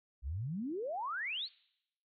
sine exponential sweep, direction up, 58.27 to 4593 Hz, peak -35 dBFS, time 0.22-1.49 s, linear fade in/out 50 ms, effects noise-tail reverb RT60 0.8 s tail -23 dB re dry + MP3 48 kbps

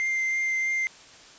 triangle tone with vibrato, 2093 Hz, C7, in tune, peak -22 dBFS, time 0-0.87 s, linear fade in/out 0 ms, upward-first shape triangle, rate 3.1 Hz, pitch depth 11 cents each way, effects white hiss -49 dBFS RMS until 1.38 s + resampled to 16000 Hz

